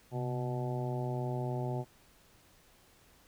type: harmonic tone with a mistuned harmonic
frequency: 123.47 Hz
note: B2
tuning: in tune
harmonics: 1 / 2 / 3 / 4 / 5 / 6 / 7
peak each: -34 / -43 / -40 / -47 / -43 / -45 / -45 dBFS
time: 0.11-1.85 s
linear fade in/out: 50 ms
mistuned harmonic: 1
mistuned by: +89 cents
effects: pink hiss -63 dBFS RMS until 3.27 s